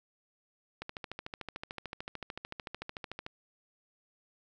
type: click train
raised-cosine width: 0.3 ms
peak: -23 dBFS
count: 34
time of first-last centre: 0.82-3.264 s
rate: 13.5 Hz
effects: none